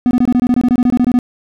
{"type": "tone bursts", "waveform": "triangle", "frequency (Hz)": 246.9, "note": "B3", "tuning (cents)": 0, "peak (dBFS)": -6, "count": 16, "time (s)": [0.06, 1.189], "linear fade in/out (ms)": 0, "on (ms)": 49, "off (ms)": 23, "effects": []}